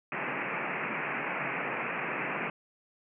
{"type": "band-pass noise", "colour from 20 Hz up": "white", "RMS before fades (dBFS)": -34, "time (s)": [0.12, 2.5], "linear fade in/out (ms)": 2, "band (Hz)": [130, 2600], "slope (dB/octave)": 96, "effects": []}